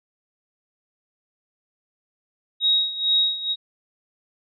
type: tone with tremolo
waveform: sine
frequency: 3787 Hz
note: A#7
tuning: 27 cents sharp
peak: -15 dBFS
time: 2.6-3.56 s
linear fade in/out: 50 ms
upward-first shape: sine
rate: 2.2 Hz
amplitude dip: 80%
effects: none